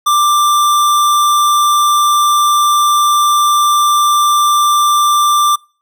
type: tone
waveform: square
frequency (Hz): 1182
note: D6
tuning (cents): +11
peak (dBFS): -9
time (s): 0.06-5.56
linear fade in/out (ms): 10
effects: noise-tail reverb RT60 0.4 s tail -26 dB re dry